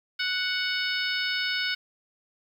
harmonic tone, 740 Hz, F#5, in tune, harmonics 2 / 3 / 4 / 5 / 6 / 7, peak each -30 / -32 / -33 / -34 / -35 / -35 dBFS, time 0.19-1.75 s, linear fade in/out 10 ms, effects 9-bit

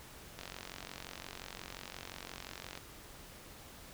click train, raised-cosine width 0.2 ms, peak -26 dBFS, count 110, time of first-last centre 0.39-2.775 s, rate 45.7 Hz, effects pink hiss -53 dBFS RMS until 3.93 s

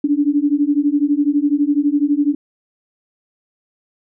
sine beating tone pair, 284.1 / 296.1 Hz, C#4 / D4, +43 / +14 cents, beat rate 12 Hz, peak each -16 dBFS, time 0.04-2.35 s, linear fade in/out 5 ms, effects none

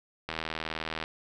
click train, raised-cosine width 0.3 ms, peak -17 dBFS, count 61, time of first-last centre 0.29-1.039 s, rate 80.1 Hz, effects none

